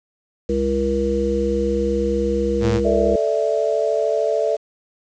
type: harmonic tone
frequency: 67.9 Hz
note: C#2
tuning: 35 cents flat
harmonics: 1 / 3 / 5 / 7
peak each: -25 / -24 / -24 / -20 dBFS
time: 0.49-3.16 s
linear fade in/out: 5 ms
type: tone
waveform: sawtooth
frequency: 110 Hz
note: A2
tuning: in tune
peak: -15 dBFS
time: 2.6-2.81 s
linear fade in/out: 50 ms
type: chord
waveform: sine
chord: A suspended fourth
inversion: none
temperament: just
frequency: 440 / 586.7 / 660 Hz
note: A4 / D5 / E5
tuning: 0 / -2 / +2 cents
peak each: -21 dBFS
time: 2.84-4.57 s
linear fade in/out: 20 ms
effects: resampled to 16000 Hz + 7-bit